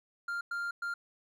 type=tone bursts at uneven times; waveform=triangle; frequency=1396.9 Hz; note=F6; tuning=in tune; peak=-31 dBFS; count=3; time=0.28-0.41 / 0.51-0.71 / 0.82-0.94 s; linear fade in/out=5 ms; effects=none